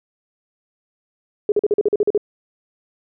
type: tone bursts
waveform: sine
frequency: 415.3 Hz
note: G#4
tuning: in tune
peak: -12 dBFS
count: 10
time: 1.49-2.177 s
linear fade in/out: 2 ms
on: 30 ms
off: 43 ms
effects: none